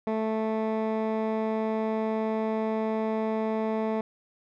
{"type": "tone with low-pass filter", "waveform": "15% pulse", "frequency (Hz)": 219.6, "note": "A3", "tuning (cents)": -3, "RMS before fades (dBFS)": -28, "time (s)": [0.07, 4.01], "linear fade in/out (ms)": 2, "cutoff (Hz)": 1400, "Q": 0.57, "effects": []}